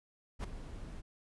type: noise with ADSR envelope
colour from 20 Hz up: brown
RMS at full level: -31 dBFS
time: 0.39-1.02 s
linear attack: 49 ms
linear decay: 7 ms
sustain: -14 dB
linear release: 24 ms
effects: resampled to 24000 Hz